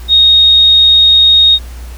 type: tone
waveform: sine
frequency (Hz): 3729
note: A#7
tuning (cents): 0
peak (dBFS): -3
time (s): 0.08-1.59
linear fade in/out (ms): 50
effects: added 60 Hz sine -24 dBFS peak until 1.97 s + pink hiss -37 dBFS RMS until 1.97 s

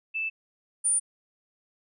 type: tone pair in turn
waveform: sine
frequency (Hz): 2637 / 9257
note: E7 / D9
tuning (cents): 0 / -26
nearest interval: octave + minor seventh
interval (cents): 2174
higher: second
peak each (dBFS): -27 / -21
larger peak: second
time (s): 0.14-0.3 / 0.84-1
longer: neither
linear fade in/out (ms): 20
effects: none

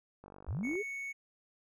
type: click train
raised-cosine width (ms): 1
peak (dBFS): -37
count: 26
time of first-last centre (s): 0.24-0.754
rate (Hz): 48.6
type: linear sweep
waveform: sine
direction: up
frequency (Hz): 44 to 440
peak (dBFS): -33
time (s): 0.47-0.83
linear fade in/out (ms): 20
type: tone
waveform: triangle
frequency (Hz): 2217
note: C#7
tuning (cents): 0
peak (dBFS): -36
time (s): 0.63-1.13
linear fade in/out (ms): 20
effects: none

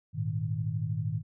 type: chord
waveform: sine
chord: Ab suspended second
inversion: none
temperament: equal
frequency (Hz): 103.83 / 116.54 / 155.56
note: Ab2 / Bb2 / Eb3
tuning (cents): 0 / 0 / 0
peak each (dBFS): -33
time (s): 0.13-1.23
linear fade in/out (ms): 50
effects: none

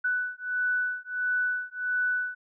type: beating tone pair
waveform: sine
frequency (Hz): 1488 / 1489.5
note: F#6 / F#6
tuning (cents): +9 / +11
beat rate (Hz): 1.5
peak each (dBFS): -29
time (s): 0.04-2.35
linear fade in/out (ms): 10
effects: none

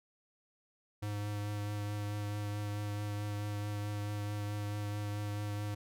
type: tone with vibrato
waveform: square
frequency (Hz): 103.6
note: G#2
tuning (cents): -4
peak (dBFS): -36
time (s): 1.02-5.75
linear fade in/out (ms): 10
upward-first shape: triangle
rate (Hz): 4.6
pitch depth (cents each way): 16
effects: none

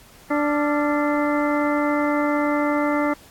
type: harmonic tone with a mistuned harmonic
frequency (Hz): 293.7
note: D4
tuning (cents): 0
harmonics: 1 / 2 / 3 / 4 / 5 / 6 / 7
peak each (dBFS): -21 / -24 / -28 / -29 / -30 / -34 / -31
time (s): 0.3-3.14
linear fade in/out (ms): 10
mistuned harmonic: 5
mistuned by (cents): -110
effects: pink hiss -49 dBFS RMS until 3.3 s + AAC 64 kbps

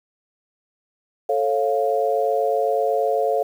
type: chord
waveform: sine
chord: A augmented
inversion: none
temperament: equal with one note detuned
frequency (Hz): 440 / 548 / 698.5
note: A4 / C#5 / E#5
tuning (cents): 0 / -20 / 0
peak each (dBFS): -22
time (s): 1.29-3.43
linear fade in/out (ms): 5
effects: 8-bit

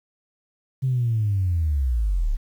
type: linear sweep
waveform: sine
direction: down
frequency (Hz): 134.1 to 31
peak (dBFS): -18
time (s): 0.82-2.37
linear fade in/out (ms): 20
effects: tanh soft clip ceiling -14 dBFS + 9-bit

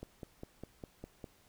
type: click train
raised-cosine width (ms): 2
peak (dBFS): -30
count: 7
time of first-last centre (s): 0.03-1.242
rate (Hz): 4.95
effects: pink hiss -66 dBFS RMS until 1.48 s

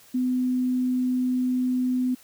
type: tone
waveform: sine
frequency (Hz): 252.7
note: B3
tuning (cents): +40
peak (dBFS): -21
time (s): 0.14-2.15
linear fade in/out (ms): 10
effects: white hiss -53 dBFS RMS until 2.23 s

